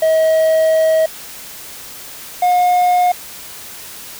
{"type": "tone pair in turn", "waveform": "triangle", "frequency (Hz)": [638, 718.2], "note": ["D#5", "F5"], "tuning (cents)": [43, 48], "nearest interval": "major second", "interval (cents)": 205, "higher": "second", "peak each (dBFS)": -8, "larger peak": "neither", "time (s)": [[0.02, 1.06], [2.42, 3.12]], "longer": "first", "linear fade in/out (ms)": 5, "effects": ["white hiss -33 dBFS RMS until 4.19 s"]}